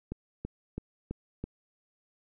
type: click train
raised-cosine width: 3 ms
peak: -22 dBFS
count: 5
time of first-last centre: 0.12-1.44 s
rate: 3.03 Hz
effects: none